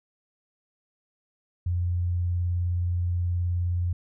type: tone with vibrato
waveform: sine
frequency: 88 Hz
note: F2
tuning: 14 cents sharp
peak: -23 dBFS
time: 1.66-3.93 s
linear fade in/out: 5 ms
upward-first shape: sine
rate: 19 Hz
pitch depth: 17 cents each way
effects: none